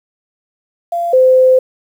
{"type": "tone pair in turn", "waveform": "sine", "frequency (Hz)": [688, 515.4], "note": ["F5", "C5"], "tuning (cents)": [-26, -26], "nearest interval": "perfect fourth", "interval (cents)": 500, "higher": "first", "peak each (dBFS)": [-14, -5], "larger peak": "second", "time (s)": [[0.92, 1.13], [1.13, 1.59]], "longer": "second", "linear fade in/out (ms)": 5, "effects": ["7-bit"]}